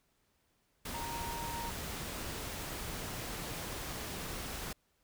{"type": "tone in noise", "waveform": "sine", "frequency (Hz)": 932.3, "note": "A#5", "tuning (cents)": 0, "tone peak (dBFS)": -40, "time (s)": [0.94, 1.7], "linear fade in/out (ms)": 5, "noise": "pink", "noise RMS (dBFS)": -41, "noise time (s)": [0.85, 4.73], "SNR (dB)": -2, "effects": ["pink hiss -75 dBFS RMS until 5.03 s"]}